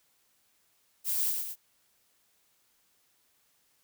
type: noise with echo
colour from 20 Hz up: violet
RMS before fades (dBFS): -30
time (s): 1.04-1.34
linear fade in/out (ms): 50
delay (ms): 110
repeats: 2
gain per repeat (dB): -4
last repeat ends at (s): 1.56
effects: white hiss -70 dBFS RMS until 3.83 s